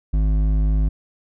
sine tone with hard clipping, 52 Hz, G#1, 3 cents sharp, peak -17 dBFS, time 0.13-0.89 s, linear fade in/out 10 ms, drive 9 dB, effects none

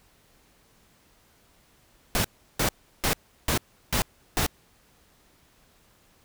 pink noise bursts, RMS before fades -24 dBFS, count 6, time 2.15-4.464 s, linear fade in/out 0 ms, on 94 ms, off 350 ms, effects pink hiss -61 dBFS RMS until 6.24 s

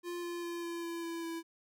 square tone with pitch steps, 349.2 / 346.2 / 343.2 / 340.2 / 337.3 / 334.4 / 331.5 Hz, F4 / F4 / F4 / F4 / E4 / E4 / E4, 0 / -15 / -30 / -45 / +40 / +25 / +10 cents, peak -38 dBFS, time 0.03-1.43 s, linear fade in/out 50 ms, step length 200 ms, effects none

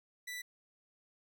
sawtooth tone, 1975.5 Hz, B6, in tune, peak -37 dBFS, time 0.27-0.42 s, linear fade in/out 10 ms, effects none

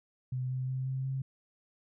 sine tone with pitch steps, 127.7 / 129.11 / 130.53 / 131.97 / 133.43 Hz, C3 / C3 / C3 / C3 / C3, -42 / -23 / -4 / +15 / +34 cents, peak -31 dBFS, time 0.32-1.22 s, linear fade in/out 5 ms, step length 180 ms, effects none

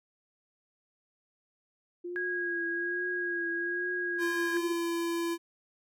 sine tone with vibrato, 349.2 Hz, F4, in tune, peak -35 dBFS, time 2.04-4.73 s, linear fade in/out 10 ms, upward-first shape triangle, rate 1.2 Hz, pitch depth 56 cents each way
sine tone, 1644 Hz, G#6, 18 cents flat, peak -31 dBFS, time 2.16-4.57 s, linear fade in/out 0 ms
square tone with pitch glide, 343.2 to 338.3 Hz, F4 to E4, -30 to +45 cents, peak -30 dBFS, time 4.18-5.38 s, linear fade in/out 50 ms, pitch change -25 cents, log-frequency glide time 4.4-4.9 s
effects none

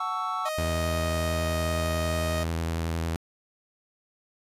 triangle chord, F# minor seventh, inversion none, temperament equal with one note detuned, 740 / 880 / 1119 / 1318.5 Hz, F#5 / A5 / C#6 / E6, 0 / 0 / +16 / 0 cents, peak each -33 / -35 / -30 / -29 dBFS, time 0-0.49 s, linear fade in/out 5 ms
sawtooth tone, 623 Hz, D#5, 2 cents sharp, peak -25 dBFS, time 0.45-2.44 s, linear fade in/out 10 ms
sawtooth tone with vibrato, 82.41 Hz, E2, in tune, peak -23 dBFS, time 0.58-3.16 s, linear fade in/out 0 ms, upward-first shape triangle, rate 11 Hz, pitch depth 29 cents each way
effects resampled to 32000 Hz

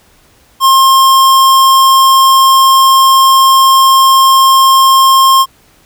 square tone, 1066 Hz, C6, 32 cents sharp, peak -4 dBFS, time 0.6-5.46 s, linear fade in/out 50 ms, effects pink hiss -47 dBFS RMS until 5.85 s

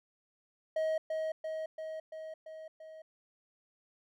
triangle tone with echo, 633 Hz, D#5, 30 cents sharp, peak -27 dBFS, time 0.76-0.98 s, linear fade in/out 5 ms, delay 340 ms, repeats 6, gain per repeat -3 dB, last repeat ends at 3.02 s, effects none

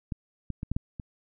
clicks, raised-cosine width 5 ms, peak -19 / -20 / -21 / -16 / -15 / -24 dBFS, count 6, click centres 0.122 / 0.503 / 0.631 / 0.716 / 0.765 / 0.998 s, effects none

